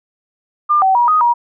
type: tone with pitch steps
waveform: sine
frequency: 1199 / 764 / 959 / 1247 / 953 Hz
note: D6 / G5 / A#5 / D#6 / A#5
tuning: +36 / -45 / +49 / +3 / +38 cents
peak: -9 dBFS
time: 0.69-1.34 s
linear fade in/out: 20 ms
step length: 130 ms
effects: none